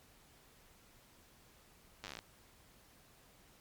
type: slowing click train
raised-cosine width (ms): 0.2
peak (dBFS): -27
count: 12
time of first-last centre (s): 2.04-2.19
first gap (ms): 9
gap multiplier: 1.08
effects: pink hiss -64 dBFS RMS until 3.6 s + MP3 96 kbps